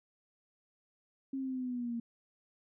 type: linear sweep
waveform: sine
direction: down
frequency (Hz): 271.3 to 231.1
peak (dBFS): -34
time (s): 1.33-2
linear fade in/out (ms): 5
effects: none